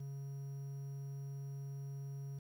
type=tone with quantisation; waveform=triangle; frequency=138.59 Hz; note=C#3; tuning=in tune; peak=-40 dBFS; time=0-2.39 s; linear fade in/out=5 ms; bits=11; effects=none